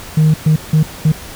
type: tone bursts at uneven times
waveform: sine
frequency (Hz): 155.56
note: D#3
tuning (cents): 0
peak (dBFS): -5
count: 4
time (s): 0.17-0.34 / 0.46-0.56 / 0.73-0.83 / 1.05-1.12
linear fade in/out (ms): 5
effects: tanh soft clip ceiling -5 dBFS + pink hiss -32 dBFS RMS until 1.35 s